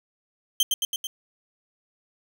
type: tone with echo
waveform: sawtooth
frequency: 3136 Hz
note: G7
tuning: in tune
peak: -14 dBFS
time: 0.6-0.63 s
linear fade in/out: 2 ms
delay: 110 ms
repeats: 4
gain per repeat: -3 dB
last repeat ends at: 1.07 s
effects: none